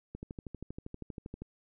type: click train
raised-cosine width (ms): 3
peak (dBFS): -28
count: 17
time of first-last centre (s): 0.15-1.42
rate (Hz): 12.6
effects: none